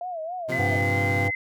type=tone with vibrato; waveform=sine; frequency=680 Hz; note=F5; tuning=46 cents flat; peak=-29 dBFS; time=0.01-0.76 s; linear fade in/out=2 ms; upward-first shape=sine; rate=3.6 Hz; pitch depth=140 cents each way
type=chord; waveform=20% pulse; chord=Bb suspended second; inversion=none; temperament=equal; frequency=116.54 / 130.81 / 174.61 Hz; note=Bb2 / C3 / F3; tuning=0 / 0 / 0 cents; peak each=-32 / -26 / -30 dBFS; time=0.48-1.29 s; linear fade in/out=20 ms
type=tone with pitch glide; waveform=sine; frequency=2019 to 2053 Hz; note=B6 to C7; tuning=+38 to -33 cents; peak=-25 dBFS; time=0.52-1.35 s; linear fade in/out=2 ms; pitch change=+29 cents; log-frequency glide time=0.71-0.96 s
type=harmonic tone; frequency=99 Hz; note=G2; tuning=18 cents sharp; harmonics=1 / 3 / 5 / 7 / 8; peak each=-25 / -34 / -31 / -32 / -33 dBFS; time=0.58-1.31 s; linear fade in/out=20 ms
effects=none